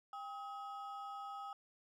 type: ring-modulated tone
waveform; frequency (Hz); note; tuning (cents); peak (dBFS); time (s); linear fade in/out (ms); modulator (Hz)
triangle; 1035; C6; -19; -39; 0.13-1.53; 2; 236
effects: none